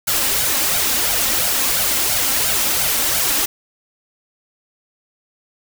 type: noise with flanger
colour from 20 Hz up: white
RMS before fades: -18 dBFS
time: 0.07-3.46 s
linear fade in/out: 10 ms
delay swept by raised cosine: 1.3 to 3.8 ms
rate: 2.9 Hz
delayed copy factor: +0.65
effects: none